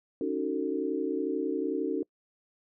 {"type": "chord", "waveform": "sine", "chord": "D# half-diminished seventh", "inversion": "third", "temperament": "just", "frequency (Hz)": [280, 311.1, 373.4, 448], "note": ["C#4", "D#4", "F#4", "A4"], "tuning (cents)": [18, 0, 16, 31], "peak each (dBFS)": -33, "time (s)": [0.21, 2.03], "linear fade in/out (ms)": 2, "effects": ["noise-tail reverb RT60 0.1 s tail -26 dB re dry"]}